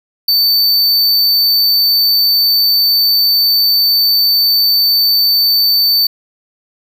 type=tone; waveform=square; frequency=4551 Hz; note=C#8; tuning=45 cents sharp; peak=-9 dBFS; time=0.28-6.07 s; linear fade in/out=5 ms; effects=7-bit